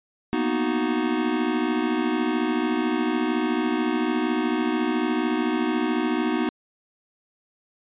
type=chord; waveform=square; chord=B major seventh; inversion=third; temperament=equal; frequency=233.1 / 246.9 / 311.1 / 370 Hz; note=A#3 / B3 / D#4 / F#4; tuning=0 / 0 / 0 / 0 cents; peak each=-32 / -27 / -26 / -29 dBFS; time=0.33-6.49 s; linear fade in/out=0 ms; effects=resampled to 8000 Hz